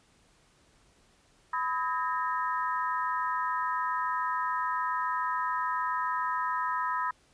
sine tone cluster, 1000 / 1273 / 1636 / 1839 Hz, B5 / D#6 / G#6 / A#6, +21 / +39 / -26 / -24 cents, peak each -30 / -32 / -39 / -39 dBFS, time 1.53-7.11 s, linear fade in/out 5 ms, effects pink hiss -64 dBFS RMS until 7.33 s + resampled to 22050 Hz

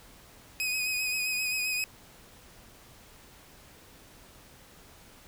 sawtooth tone with vibrato, 2511 Hz, D#7, 15 cents sharp, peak -25 dBFS, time 0.6-1.84 s, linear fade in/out 0 ms, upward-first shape sine, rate 7.6 Hz, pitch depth 29 cents each way, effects pink hiss -54 dBFS RMS until 5.27 s

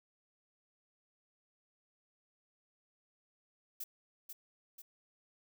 violet noise with echo, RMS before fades -42 dBFS, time 3.8-3.84 s, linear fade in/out 5 ms, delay 490 ms, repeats 2, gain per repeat -5 dB, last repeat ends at 4.82 s, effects none

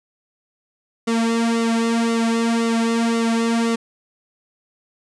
sawtooth tone with flanger, 229.8 Hz, A#3, 25 cents flat, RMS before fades -19 dBFS, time 1.07-3.76 s, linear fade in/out 10 ms, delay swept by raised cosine 1.2 to 3.1 ms, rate 1.9 Hz, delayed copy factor -0.85, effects resampled to 22050 Hz

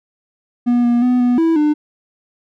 triangle tone with pitch steps, 242 / 239.1 / 248.9 / 245.2 / 327.8 / 300 Hz, B3 / A#3 / B3 / B3 / E4 / D4, -35 / +44 / +14 / -12 / -10 / +37 cents, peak -9 dBFS, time 0.66-1.74 s, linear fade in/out 20 ms, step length 180 ms, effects none

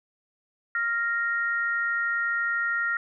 sine tone pair together, 1396.9 / 1864.7 Hz, F6 / A#6, 0 / 0 cents, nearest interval perfect fourth, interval 500 cents, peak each -26 / -27 dBFS, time 0.75-2.97 s, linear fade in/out 2 ms, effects none

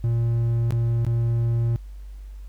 triangle tone with dropouts, 116.54 Hz, A#2, in tune, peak -17 dBFS, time 0.04-1.76 s, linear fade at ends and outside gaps 0 ms, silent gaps 0.707-0.723 / 1.049-1.066 s, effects added 49 Hz sine -35 dBFS peak until 2.48 s + pink hiss -61 dBFS RMS until 2.48 s

